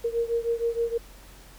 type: beating tone pair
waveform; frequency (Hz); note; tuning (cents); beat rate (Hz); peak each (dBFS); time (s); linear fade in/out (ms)
sine; 463.3 / 469.7; A#4 / A#4; -11 / +13; 6.4; -26 / -28; 0.04-0.98; 10
effects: added 45 Hz sine -48 dBFS peak until 1.58 s + pink hiss -51 dBFS RMS until 1.58 s